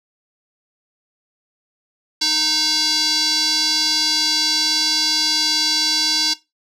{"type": "tone with band-pass filter", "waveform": "square", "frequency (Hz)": 309.4, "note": "D#4", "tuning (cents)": -10, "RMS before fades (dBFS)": -18, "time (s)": [2.21, 6.34], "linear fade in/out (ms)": 10, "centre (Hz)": 4700, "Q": 5.2, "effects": ["noise-tail reverb RT60 0.2 s tail -17 dB re dry"]}